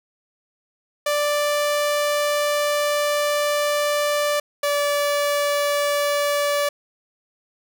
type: tone pair in turn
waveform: sawtooth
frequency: 587.3 / 578.5 Hz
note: D5 / D5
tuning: 0 / -26 cents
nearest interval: unison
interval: 26 cents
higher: first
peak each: -15 dBFS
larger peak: neither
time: 1.06-4.4 / 4.63-6.69 s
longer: first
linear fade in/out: 5 ms
effects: none